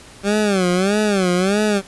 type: tone with vibrato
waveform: 20% pulse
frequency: 194.7 Hz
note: G3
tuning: 12 cents flat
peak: -10 dBFS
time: 0.23-1.82 s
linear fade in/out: 50 ms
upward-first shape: sine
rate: 1.6 Hz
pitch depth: 160 cents each way
effects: pink hiss -42 dBFS RMS until 1.87 s + resampled to 24000 Hz